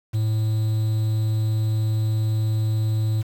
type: tone with quantisation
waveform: triangle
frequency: 109.2 Hz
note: A2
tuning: 13 cents flat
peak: -17 dBFS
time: 0.13-3.23 s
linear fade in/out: 20 ms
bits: 7
effects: none